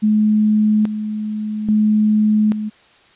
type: tone with tremolo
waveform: sine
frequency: 213.3 Hz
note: G#3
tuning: 46 cents sharp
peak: -11 dBFS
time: 0.02-2.7 s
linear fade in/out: 20 ms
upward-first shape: square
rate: 0.6 Hz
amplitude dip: 65%
effects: white hiss -50 dBFS RMS until 3.15 s + resampled to 8000 Hz